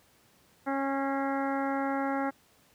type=harmonic tone with a mistuned harmonic; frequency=273.9 Hz; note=C#4; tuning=21 cents flat; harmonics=1 / 2 / 3 / 4 / 5 / 6 / 7 / 8; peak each=-31 / -35 / -33 / -41 / -38 / -42 / -44 / -48 dBFS; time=0.66-2.31 s; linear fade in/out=20 ms; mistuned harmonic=8; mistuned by=-58 cents; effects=pink hiss -63 dBFS RMS until 2.74 s + high-pass 80 Hz 12 dB/octave